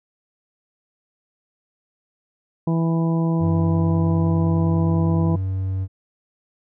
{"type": "harmonic tone", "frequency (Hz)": 164.81, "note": "E3", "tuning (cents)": 0, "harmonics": [1, 2, 3, 4, 5, 6], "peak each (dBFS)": [-18, -25, -32, -34, -37, -34], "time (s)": [2.67, 5.36], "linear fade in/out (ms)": 5}
{"type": "tone", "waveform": "triangle", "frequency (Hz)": 95, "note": "F#2", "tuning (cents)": 46, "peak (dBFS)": -19, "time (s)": [3.39, 5.88], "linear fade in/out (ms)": 50}
{"effects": []}